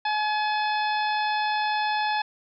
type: harmonic tone with a mistuned harmonic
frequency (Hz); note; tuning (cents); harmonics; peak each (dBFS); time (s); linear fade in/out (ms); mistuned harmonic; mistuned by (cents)
849; G#5; +38; 1 / 2 / 3 / 4 / 5 / 6; -24 / -30 / -34 / -36 / -38 / -40; 0.05-2.22; 5; 4; +35
effects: none